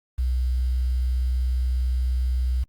sine tone with quantisation, 62.7 Hz, B1, 27 cents sharp, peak -20 dBFS, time 0.18-2.64 s, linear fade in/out 10 ms, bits 8, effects Opus 32 kbps

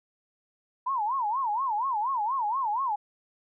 sine tone with vibrato, 952 Hz, A#5, 36 cents sharp, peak -25 dBFS, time 0.86-2.96 s, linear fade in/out 10 ms, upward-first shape sine, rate 4.2 Hz, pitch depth 250 cents each way, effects none

